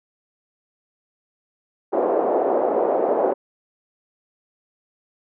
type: band-pass noise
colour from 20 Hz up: white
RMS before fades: -20 dBFS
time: 1.92-3.34 s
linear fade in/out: 20 ms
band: 360 to 660 Hz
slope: 24 dB/octave
effects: none